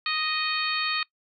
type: harmonic tone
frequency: 622.3 Hz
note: D#5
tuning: in tune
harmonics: 2 / 3 / 4 / 5 / 6 / 7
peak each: -31 / -33 / -30 / -36 / -33 / -31 dBFS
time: 0.06-1.03 s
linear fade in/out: 2 ms
effects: noise-tail reverb RT60 0.1 s tail -22 dB re dry